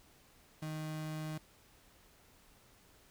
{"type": "tone", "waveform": "35% pulse", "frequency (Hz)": 155.56, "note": "D#3", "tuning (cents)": 0, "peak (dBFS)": -37, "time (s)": [0.62, 1.38], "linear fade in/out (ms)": 5, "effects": ["pink hiss -64 dBFS RMS until 3.1 s"]}